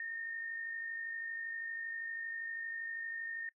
sine tone with amplitude modulation, 1830 Hz, A#6, 32 cents flat, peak -37 dBFS, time 0-3.49 s, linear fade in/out 2 ms, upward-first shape sine, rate 52.6 Hz, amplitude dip 40%, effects noise-tail reverb RT60 0.1 s tail -20 dB re dry

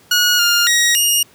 15% pulse tone with pitch steps, 1449 / 1409 / 1894 / 2849 Hz, F#6 / F6 / A#6 / F7, -37 / +15 / +27 / +34 cents, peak -5 dBFS, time 0.11-1.23 s, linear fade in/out 5 ms, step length 280 ms, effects pink hiss -49 dBFS RMS until 1.34 s + high-pass 80 Hz 12 dB/octave

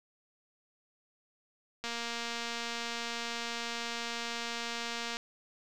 click train, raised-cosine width 0.2 ms, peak -20 dBFS, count 780, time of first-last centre 1.84-5.169 s, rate 234 Hz, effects none

